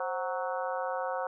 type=harmonic tone with a mistuned harmonic; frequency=185.6 Hz; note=F#3; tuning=6 cents sharp; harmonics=3 / 4 / 5 / 6 / 7 / 8; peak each=-34 / -36 / -38 / -40 / -41 / -42 dBFS; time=0-1.27 s; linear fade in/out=2 ms; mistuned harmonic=3; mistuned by=-89 cents; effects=none